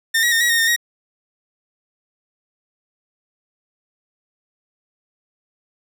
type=tone with pitch steps; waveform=sawtooth; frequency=1812 / 1910 / 1827 / 1913 / 1850 / 1822 / 1889 Hz; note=A#6 / A#6 / A#6 / A#6 / A#6 / A#6 / A#6; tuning=-50 / +42 / -35 / +44 / -14 / -40 / +22 cents; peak=-11 dBFS; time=0.14-0.763 s; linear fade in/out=10 ms; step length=89 ms; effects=none